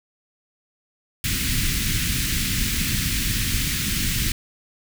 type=band-stop noise; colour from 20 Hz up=pink; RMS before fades=-23 dBFS; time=1.24-4.32 s; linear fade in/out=2 ms; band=260 to 1800 Hz; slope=24 dB/octave; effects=none